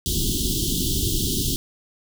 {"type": "band-stop noise", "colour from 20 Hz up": "pink", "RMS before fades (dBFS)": -23, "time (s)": [0.06, 1.56], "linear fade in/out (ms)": 0, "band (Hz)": [400, 3000], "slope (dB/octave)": 96, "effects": []}